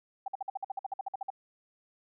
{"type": "tone bursts", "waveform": "sine", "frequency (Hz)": 780, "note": "G5", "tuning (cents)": -9, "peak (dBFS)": -31, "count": 15, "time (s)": [0.26, 1.303], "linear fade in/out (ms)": 5, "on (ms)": 21, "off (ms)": 52, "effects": []}